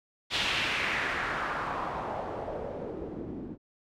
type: noise with low-pass filter sweep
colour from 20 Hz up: white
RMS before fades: -33 dBFS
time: 0.3-3.58 s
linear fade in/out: 50 ms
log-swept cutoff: 3500 to 260 Hz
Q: 2.2
effects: none